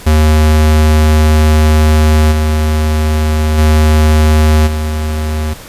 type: tone with level steps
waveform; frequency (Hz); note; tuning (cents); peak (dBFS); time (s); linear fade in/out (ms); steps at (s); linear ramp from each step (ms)
square; 77.2; D#2; -13; -6 / -10 / -6 / -14; 0.06-5.54; 10; 2.31 / 3.57 / 4.66; 20
effects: pink hiss -32 dBFS RMS until 5.68 s + resampled to 32000 Hz